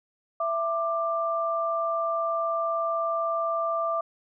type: tone pair together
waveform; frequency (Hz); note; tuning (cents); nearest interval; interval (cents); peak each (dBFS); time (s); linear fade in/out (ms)
sine; 664.5 / 1184; E5 / D6; +14 / +14; minor seventh; 1000; -27; 0.4-4.01; 5
effects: none